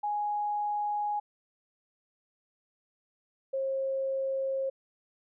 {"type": "tone pair in turn", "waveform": "sine", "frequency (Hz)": [831, 536.6], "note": ["G#5", "C5"], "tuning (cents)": [1, 44], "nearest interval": "minor sixth", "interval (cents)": 757, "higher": "first", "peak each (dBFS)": -28, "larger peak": "neither", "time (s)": [[0.03, 1.2], [3.53, 4.7]], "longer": "neither", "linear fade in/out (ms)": 10, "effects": []}